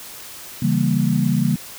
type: chord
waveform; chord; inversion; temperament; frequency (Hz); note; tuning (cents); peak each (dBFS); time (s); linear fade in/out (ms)
sine; C# diminished seventh; none; equal; 138.59 / 164.81 / 196 / 233.1; C#3 / E3 / G3 / Bb3; 0 / 0 / 0 / 0; -21; 0.62-1.56; 5
effects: white hiss -37 dBFS RMS until 1.78 s